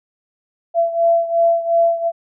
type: beating tone pair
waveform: sine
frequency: 673 / 675.8 Hz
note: E5 / E5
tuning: +36 / +43 cents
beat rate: 2.8 Hz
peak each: -14 / -18 dBFS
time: 0.74-2.12 s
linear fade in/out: 50 ms
effects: none